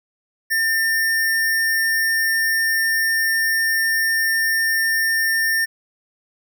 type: tone with sample-and-hold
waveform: sine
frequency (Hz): 1798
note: A6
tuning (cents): +37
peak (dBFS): -16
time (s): 0.5-5.66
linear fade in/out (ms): 20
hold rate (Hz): 7350
effects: none